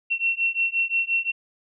sine beating tone pair, 2715 / 2720.7 Hz, F7 / F7, -50 / -46 cents, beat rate 5.7 Hz, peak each -24 dBFS, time 0.1-1.32 s, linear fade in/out 20 ms, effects none

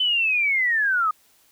sine linear sweep, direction down, 3053 to 1222 Hz, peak -18 dBFS, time 0-1.11 s, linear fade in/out 5 ms, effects white hiss -59 dBFS RMS until 1.51 s

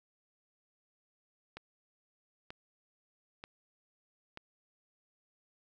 click train, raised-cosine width 0.3 ms, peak -28 dBFS, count 4, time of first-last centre 1.57-4.374 s, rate 1.07 Hz, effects none

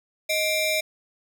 sawtooth ring-modulated tone, 1493 Hz, F#6, 15 cents sharp, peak -15 dBFS, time 0.29-0.81 s, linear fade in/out 10 ms, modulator 867 Hz, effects 9-bit

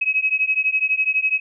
sine beating tone pair, 2546 / 2558 Hz, D#7 / D#7, +39 / +47 cents, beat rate 12 Hz, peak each -20 dBFS, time 0.01-1.4 s, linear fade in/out 10 ms, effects none

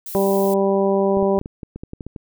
violet noise, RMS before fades -32 dBFS, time 0.06-0.54 s, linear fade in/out 2 ms
harmonic tone, 196 Hz, G3, in tune, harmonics 1 / 2 / 3 / 4 / 5, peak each -21 / -18 / -21 / -27 / -28 dBFS, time 0.15-1.39 s, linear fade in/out 0 ms
clicks, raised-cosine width 3 ms, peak -19 dBFS, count 12, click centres 1.171 / 1.227 / 1.382 / 1.414 / 1.459 / 1.632 / 1.76 / 1.835 / 1.934 / 2.008 / 2.066 / 2.162 s
effects none

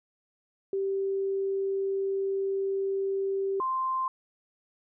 sine tone pair in turn, 390 / 1044.8 Hz, G4 / C6, -9 / -3 cents, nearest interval octave + perfect fourth, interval 1706 cents, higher second, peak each -26 dBFS, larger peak neither, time 0.73-3.6 / 3.6-4.08 s, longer first, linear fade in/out 2 ms, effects none

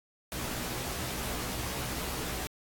pink noise with comb filter, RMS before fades -36 dBFS, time 0.32-2.47 s, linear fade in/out 0 ms, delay 16 ms, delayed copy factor +0.95, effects AAC 64 kbps

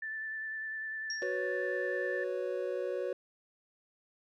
sine tone with vibrato, 1760 Hz, A6, in tune, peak -36 dBFS, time 0.02-2.24 s, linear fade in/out 5 ms, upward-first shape sine, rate 10 Hz, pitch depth 14 cents each way
sine tone with exponential decay, 5588 Hz, F8, in tune, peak -33 dBFS, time 1.1-1.38 s, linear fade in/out 2 ms, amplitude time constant 59 ms
triangle chord, F# suspended fourth, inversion none, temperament equal, 370 / 493.9 / 554.4 Hz, F#4 / B4 / C#5, 0 / 0 / 0 cents, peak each -35 dBFS, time 1.22-3.13 s, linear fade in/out 2 ms
clicks, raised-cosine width 0.2 ms, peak -35 dBFS, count 2, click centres 1.221 / 1.228 s
effects none

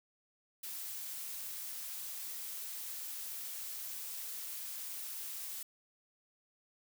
blue noise, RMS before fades -43 dBFS, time 0.63-5.63 s, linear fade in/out 5 ms, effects none

